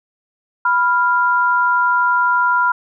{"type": "tone pair together", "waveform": "sine", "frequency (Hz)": [985.7, 1394], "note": ["B5", "F6"], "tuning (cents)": [-4, -4], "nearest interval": "tritone", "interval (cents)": 600, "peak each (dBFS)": -15, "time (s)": [0.65, 2.72], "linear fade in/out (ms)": 5, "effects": []}